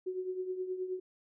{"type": "tone with tremolo", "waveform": "sine", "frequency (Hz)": 370, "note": "F#4", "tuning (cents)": 0, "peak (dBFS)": -31, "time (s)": [0.06, 1], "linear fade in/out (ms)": 10, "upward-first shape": "triangle", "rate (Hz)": 9.5, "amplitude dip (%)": 70, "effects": []}